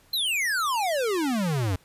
square exponential sweep, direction down, 4205 to 87.31 Hz, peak -24 dBFS, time 0.13-1.76 s, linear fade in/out 5 ms, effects pink hiss -59 dBFS RMS until 1.84 s + resampled to 32000 Hz

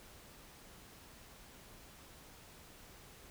silence, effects pink hiss -57 dBFS RMS until 3.3 s

